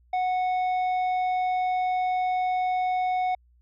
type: tone with tanh clipping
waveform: sine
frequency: 736 Hz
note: F#5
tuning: 9 cents flat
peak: -24 dBFS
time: 0.13-3.35 s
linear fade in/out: 5 ms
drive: 7 dB
effects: added 60 Hz sine -57 dBFS peak until 3.61 s